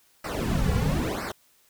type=noise with flanger; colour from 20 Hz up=brown; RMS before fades=-26 dBFS; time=0.24-1.32 s; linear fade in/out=5 ms; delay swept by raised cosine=0.29 to 3.29 ms; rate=1 Hz; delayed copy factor=-1; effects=white hiss -62 dBFS RMS until 1.69 s